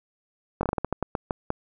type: slowing click train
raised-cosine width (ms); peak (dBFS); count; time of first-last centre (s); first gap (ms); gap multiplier
1; -11; 12; 0.61-1.504; 21; 1.25
effects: none